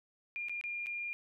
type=tone with dropouts; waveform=sine; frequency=2407 Hz; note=D7; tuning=42 cents sharp; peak=-36 dBFS; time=0.36-1.13 s; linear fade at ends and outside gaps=0 ms; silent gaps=0.485-0.495 / 0.612-0.639 / 0.861-0.868 s; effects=none